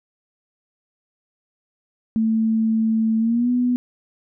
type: tone with pitch glide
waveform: sine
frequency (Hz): 222.3 to 246.7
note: A3 to B3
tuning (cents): +18 to -2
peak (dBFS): -16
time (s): 2.16-3.76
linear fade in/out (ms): 0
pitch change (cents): +180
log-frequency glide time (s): 3.19-3.5
effects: none